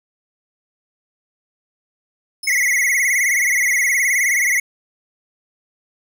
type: tone with exponential decay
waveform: sawtooth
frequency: 5210 Hz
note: E8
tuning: 21 cents flat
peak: -23 dBFS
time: 2.43-2.94 s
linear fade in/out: 5 ms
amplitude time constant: 110 ms
type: tone with vibrato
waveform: square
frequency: 2069 Hz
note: C7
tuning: 20 cents flat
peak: -15 dBFS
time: 2.47-4.6 s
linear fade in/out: 5 ms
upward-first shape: sine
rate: 19 Hz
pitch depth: 120 cents each way
effects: none